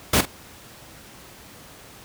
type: noise with echo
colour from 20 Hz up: pink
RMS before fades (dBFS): -17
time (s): 0.13-0.21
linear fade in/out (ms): 5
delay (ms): 45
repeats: 1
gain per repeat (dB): -13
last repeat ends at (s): 0.255
effects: pink hiss -45 dBFS RMS until 2.04 s + high-pass 60 Hz 12 dB/octave